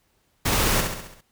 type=noise with echo; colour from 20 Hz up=pink; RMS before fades=-22 dBFS; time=0.45-0.81 s; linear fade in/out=10 ms; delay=67 ms; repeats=6; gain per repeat=-5 dB; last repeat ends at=1.212 s; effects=pink hiss -67 dBFS RMS until 1.31 s